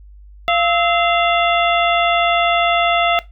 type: harmonic tone with a mistuned harmonic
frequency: 690 Hz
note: F5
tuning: 21 cents flat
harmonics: 1 / 2 / 3 / 4 / 5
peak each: -16 / -19 / -21 / -22 / -23 dBFS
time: 0.48-3.19 s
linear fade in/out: 0 ms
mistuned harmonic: 2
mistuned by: -100 cents
effects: noise-tail reverb RT60 0.2 s tail -18 dB re dry + added 50 Hz sine -38 dBFS peak until 3.31 s